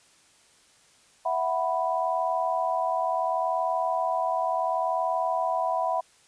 sine chord, E suspended second, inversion none, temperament equal, 659.3 / 740 / 987.8 Hz, E5 / F#5 / B5, 0 / 0 / 0 cents, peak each -28 dBFS, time 1.25-6.01 s, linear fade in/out 10 ms, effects white hiss -59 dBFS RMS until 6.27 s + resampled to 22050 Hz

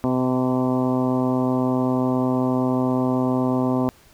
harmonic tone with a mistuned harmonic, 127.8 Hz, C3, 40 cents flat, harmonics 1 / 2 / 3 / 4 / 5 / 6 / 7 / 8 / 9, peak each -27 / -20 / -28 / -30 / -29 / -34 / -33 / -33 / -38 dBFS, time 0.04-3.89 s, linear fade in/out 0 ms, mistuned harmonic 6, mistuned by +17 cents, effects pink hiss -53 dBFS RMS until 4.13 s

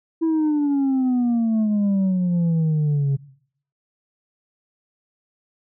sine exponential sweep, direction down, 329.6 to 136.2 Hz, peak -14 dBFS, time 0.21-3.17 s, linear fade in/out 20 ms, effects noise-tail reverb RT60 0.6 s tail -19 dB re dry + tanh soft clip ceiling -16 dBFS

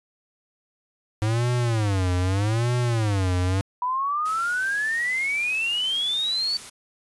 square tone with vibrato, 105.2 Hz, G#2, 23 cents sharp, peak -21 dBFS, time 1.22-3.61 s, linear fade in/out 0 ms, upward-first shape sine, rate 0.81 Hz, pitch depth 270 cents each way
sine exponential sweep, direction up, 977 to 4554 Hz, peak -22 dBFS, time 3.82-6.57 s, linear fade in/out 2 ms
white noise, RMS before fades -40 dBFS, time 4.25-6.7 s, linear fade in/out 10 ms
effects resampled to 24000 Hz

